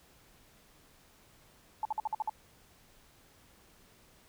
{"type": "tone bursts", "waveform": "sine", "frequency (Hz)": 865, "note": "A5", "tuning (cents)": -30, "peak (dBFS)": -29, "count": 7, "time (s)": [1.83, 2.296], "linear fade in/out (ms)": 2, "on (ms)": 22, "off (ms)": 52, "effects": ["pink hiss -62 dBFS RMS until 4.28 s"]}